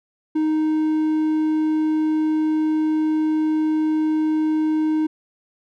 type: tone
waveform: triangle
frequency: 311.1 Hz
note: D#4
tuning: in tune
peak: -15 dBFS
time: 0.35-5.07 s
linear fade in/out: 10 ms
effects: none